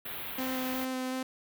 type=band-stop noise; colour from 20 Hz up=white; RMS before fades=-39 dBFS; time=0.05-0.85 s; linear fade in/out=5 ms; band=3700 to 12000 Hz; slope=48 dB/octave
type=tone with vibrato; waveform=sawtooth; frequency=258.2 Hz; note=C4; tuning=23 cents flat; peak=-28 dBFS; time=0.38-1.23 s; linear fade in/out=5 ms; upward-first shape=square; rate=2.7 Hz; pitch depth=8 cents each way
effects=none